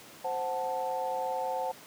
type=chord; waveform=sine; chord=F# diminished; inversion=second; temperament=equal; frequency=523.3 / 740 / 880 Hz; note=C5 / F#5 / A5; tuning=0 / 0 / 0 cents; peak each=-34 dBFS; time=0.24-1.72 s; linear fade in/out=10 ms; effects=pink hiss -50 dBFS RMS until 1.86 s + high-pass 200 Hz 12 dB/octave